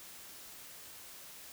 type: silence
effects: white hiss -51 dBFS RMS until 1.52 s